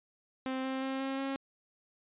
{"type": "tone with pitch steps", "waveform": "sawtooth", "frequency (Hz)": [261.6, 264, 266.5, 269, 271.5], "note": ["C4", "C4", "C4", "C4", "C#4"], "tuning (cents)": [0, 16, 32, 48, -36], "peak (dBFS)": -29, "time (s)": [0.46, 1.36], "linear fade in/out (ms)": 0, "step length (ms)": 180, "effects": ["resampled to 8000 Hz"]}